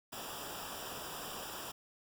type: noise with comb filter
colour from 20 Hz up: pink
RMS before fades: -44 dBFS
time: 0.12-1.72 s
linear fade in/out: 10 ms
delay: 0.47 ms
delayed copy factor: -0.8
effects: none